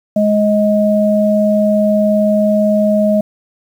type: tone pair together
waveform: sine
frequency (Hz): 209.6 / 628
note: G#3 / D#5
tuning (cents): +16 / +16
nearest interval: octave + perfect fifth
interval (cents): 1900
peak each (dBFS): -12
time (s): 0.16-3.21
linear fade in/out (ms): 5
effects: 7-bit